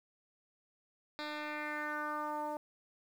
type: tone with low-pass filter sweep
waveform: 10% pulse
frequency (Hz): 300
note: D4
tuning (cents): +37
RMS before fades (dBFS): -39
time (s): 1.19-2.57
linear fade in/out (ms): 0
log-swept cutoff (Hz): 3800 to 760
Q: 3.1
effects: 10-bit